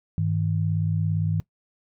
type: tone pair together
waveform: sine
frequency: 100.8 / 158.4 Hz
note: G2 / D#3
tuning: +49 / +31 cents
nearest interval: minor sixth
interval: 782 cents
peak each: -24 dBFS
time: 0.18-1.4 s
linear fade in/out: 0 ms
effects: noise-tail reverb RT60 0.1 s tail -20 dB re dry